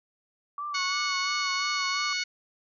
sine tone with vibrato, 1139 Hz, C#6, 47 cents sharp, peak -31 dBFS, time 0.58-2.13 s, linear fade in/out 2 ms, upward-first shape sine, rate 2.9 Hz, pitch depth 69 cents each way
harmonic tone, 734 Hz, F#5, 14 cents flat, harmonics 2 / 3 / 4 / 5 / 6 / 7 / 8 / 9, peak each -36 / -31 / -38 / -40 / -32 / -43 / -40 / -43 dBFS, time 0.74-2.24 s, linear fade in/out 10 ms
effects none

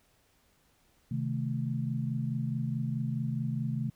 sine chord, A diminished, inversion first, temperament equal, 130.81 / 155.56 / 220 Hz, C3 / Eb3 / A3, 0 / 0 / 0 cents, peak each -32 / -35 / -35 dBFS, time 1.11-3.9 s, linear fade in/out 5 ms, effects pink hiss -68 dBFS RMS until 3.95 s

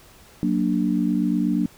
sine chord, Gb augmented, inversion none, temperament equal, 185 / 233.1 / 293.7 Hz, Gb3 / Bb3 / D4, 0 / 0 / 0 cents, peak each -23 dBFS, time 0.43-1.66 s, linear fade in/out 0 ms, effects pink hiss -50 dBFS RMS until 1.77 s

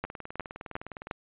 two click trains, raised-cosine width 0.5 ms, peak -24 / -16 dBFS, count 21 / 4, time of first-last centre 0.05-1.07 / 0.04-1.111 s, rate 19.6 / 2.8 Hz, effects resampled to 8000 Hz

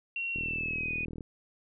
sine tone with pitch glide, 2737 to 2481 Hz, F7 to D#7, -36 to -6 cents, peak -31 dBFS, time 0.16-1.05 s, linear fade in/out 2 ms, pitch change -170 cents, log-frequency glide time 0.37-0.93 s
click train, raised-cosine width 3 ms, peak -27 dBFS, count 35, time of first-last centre 0.36-1.208 s, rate 40.1 Hz
effects none

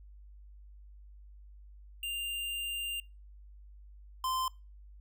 square tone pair in turn, 2794 / 1036.6 Hz, F7 / C6, 0 / -16 cents, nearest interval octave + perfect fourth, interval 1716 cents, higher first, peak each -35 / -31 dBFS, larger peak second, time 2.03-3 / 4.24-4.48 s, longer first, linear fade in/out 2 ms, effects noise-tail reverb RT60 0.3 s tail -25 dB re dry + added 50 Hz sine -50 dBFS peak until 5 s

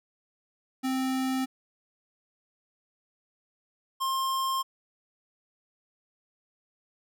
square tone pair in turn, 261.6 / 1061.9 Hz, C4 / C6, 0 / +25 cents, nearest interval 2 octaves, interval 2425 cents, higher second, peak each -27 dBFS, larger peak neither, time 0.83-1.46 / 4-4.63 s, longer neither, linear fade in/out 20 ms, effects none

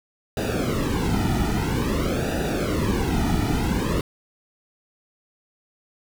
brown noise with flanger, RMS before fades -23 dBFS, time 0.37-4.01 s, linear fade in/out 2 ms, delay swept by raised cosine 0.92 to 1.88 ms, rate 0.5 Hz, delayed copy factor -0.9, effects none

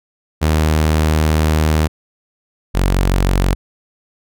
sawtooth tone pair in turn, 77.78 / 46.25 Hz, D#2 / F#1, 0 / 0 cents, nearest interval major sixth, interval 900 cents, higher first, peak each -8 dBFS, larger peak neither, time 0.41-1.88 / 2.74-3.55 s, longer first, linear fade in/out 20 ms, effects none

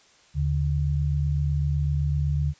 sine tone pair together, 76.49 / 144.4 Hz, D#2 / D3, -29 / -29 cents, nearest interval major seventh, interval 1100 cents, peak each -24 dBFS, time 0.34-2.54 s, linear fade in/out 50 ms, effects white hiss -57 dBFS RMS until 2.59 s + resampled to 16000 Hz

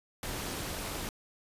pink noise with amplitude modulation, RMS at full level -34 dBFS, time 0.23-1.09 s, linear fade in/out 2 ms, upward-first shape sine, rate 253 Hz, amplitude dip 70%, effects resampled to 32000 Hz

